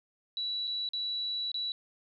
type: tone with dropouts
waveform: sine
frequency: 3932 Hz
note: B7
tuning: 8 cents flat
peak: -31 dBFS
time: 0.37-1.72 s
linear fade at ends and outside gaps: 1 ms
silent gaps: 0.672-0.676 / 0.889-0.934 / 1.517-1.543 s
effects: none